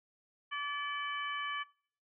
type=harmonic tone with a mistuned harmonic; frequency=577 Hz; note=D5; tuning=31 cents flat; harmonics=2 / 3 / 4 / 5; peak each=-38 / -40 / -43 / -43 dBFS; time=0.51-1.64 s; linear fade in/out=20 ms; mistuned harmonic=5; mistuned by=+73 cents; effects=noise-tail reverb RT60 0.5 s tail -21 dB re dry